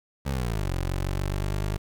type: linear two-way sweep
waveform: 20% pulse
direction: down then up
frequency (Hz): 71.5 to 44.56 to 51.5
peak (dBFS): -21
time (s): 0.25-1.78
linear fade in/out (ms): 20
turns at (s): 0.71
effects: 9-bit